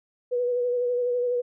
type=tone with vibrato; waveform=sine; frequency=490 Hz; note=B4; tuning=14 cents flat; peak=-22 dBFS; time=0.31-1.42 s; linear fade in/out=20 ms; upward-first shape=sine; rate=12 Hz; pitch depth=26 cents each way; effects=none